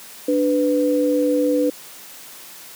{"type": "tone pair together", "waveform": "sine", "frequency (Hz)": [293.7, 497.7], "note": ["D4", "B4"], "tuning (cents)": [0, 13], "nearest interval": "major sixth", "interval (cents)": 913, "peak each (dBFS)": -18, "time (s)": [0.28, 1.7], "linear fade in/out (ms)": 5, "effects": ["white hiss -40 dBFS RMS until 2.75 s", "high-pass 150 Hz 12 dB/octave"]}